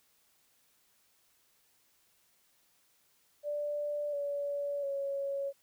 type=tone with pitch steps; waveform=sine; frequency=587.3 / 571.2 / 555.6 Hz; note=D5 / D5 / C#5; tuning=0 / -48 / +4 cents; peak=-32 dBFS; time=3.43-5.53 s; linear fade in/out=50 ms; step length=700 ms; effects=white hiss -70 dBFS RMS until 5.62 s